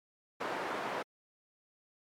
white band-pass noise, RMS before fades -37 dBFS, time 0.4-1.03 s, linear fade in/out 10 ms, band 260 to 1200 Hz, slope 12 dB/octave, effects MP3 96 kbps

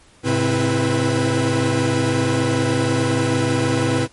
45% pulse tone cluster, 106.7 / 133.2 / 261.2 / 329.8 / 490.7 Hz, G#2 / C3 / C4 / E4 / B4, +47 / +31 / -3 / +1 / -11 cents, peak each -23 dBFS, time 0.23-4.08 s, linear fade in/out 50 ms, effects pink hiss -51 dBFS RMS until 4.12 s + MP3 48 kbps

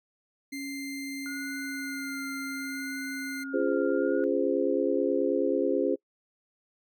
sawtooth tone, 2093 Hz, C7, in tune, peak -35 dBFS, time 0.52-3.44 s, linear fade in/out 10 ms
sine tone with pitch glide, 277.2 to 270.6 Hz, C#4 to C#4, 0 to -42 cents, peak -35 dBFS, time 0.52-3.6 s, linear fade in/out 10 ms, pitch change -42 cents, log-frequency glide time 0.66-2.64 s
sine tone with vibrato, 1435 Hz, F6, 47 cents sharp, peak -38 dBFS, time 1.26-4.24 s, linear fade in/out 0 ms, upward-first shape sine, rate 0.69 Hz, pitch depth 48 cents each way
sine chord, Db major seventh, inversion none, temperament just, 277.2 / 346.5 / 415.8 / 519.7 Hz, Db4 / F4 / Ab4 / C5, 0 / -14 / +2 / -12 cents, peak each -29 dBFS, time 3.53-5.96 s, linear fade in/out 20 ms
effects noise-tail reverb RT60 0.1 s tail -25 dB re dry

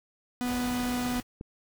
45% pulse tone, 246.9 Hz, B3, in tune, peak -28 dBFS, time 0.41-1.2 s, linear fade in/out 0 ms
pink noise, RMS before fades -38 dBFS, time 0.43-1.23 s, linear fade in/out 50 ms
click, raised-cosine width 3 ms, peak -25 dBFS, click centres 1.411 s
effects none

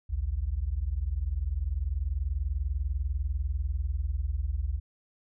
sine tone pair together, 55.81 / 76 Hz, A1 / D#2, +25 / -40 cents, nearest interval perfect fourth, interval 535 cents, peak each -30 / -30 dBFS, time 0.09-4.8 s, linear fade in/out 20 ms, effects none

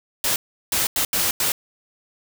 white noise bursts at uneven times, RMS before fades -21 dBFS, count 5, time 0.24-0.36 / 0.72-0.87 / 0.96-1.05 / 1.13-1.31 / 1.4-1.52 s, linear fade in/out 2 ms, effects none

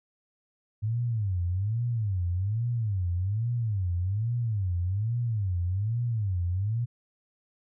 sine tone with vibrato, 102.6 Hz, G#2, 21 cents flat, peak -25 dBFS, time 0.82-6.86 s, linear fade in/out 20 ms, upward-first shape sine, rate 1.2 Hz, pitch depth 280 cents each way, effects none

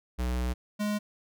square tone pair in turn, 61.74 / 208.6 Hz, B1 / G#3, 0 / +8 cents, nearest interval octave + major sixth, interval 2108 cents, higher second, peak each -28 dBFS, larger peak neither, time 0.18-0.54 / 0.79-0.99 s, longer first, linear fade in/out 20 ms, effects none

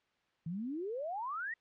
sine exponential sweep, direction up, 155.56 to 1943 Hz, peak -36 dBFS, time 0.46-1.54 s, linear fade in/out 5 ms, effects white hiss -75 dBFS RMS until 1.6 s + low-pass 3000 Hz 12 dB/octave

